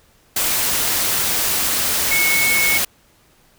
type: tone in noise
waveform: sine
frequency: 2200 Hz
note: C#7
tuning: 14 cents flat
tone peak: -16 dBFS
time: 2.11-2.78 s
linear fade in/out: 5 ms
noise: white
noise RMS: -19 dBFS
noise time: 0.36-2.85 s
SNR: 0 dB
effects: pink hiss -55 dBFS RMS until 3.58 s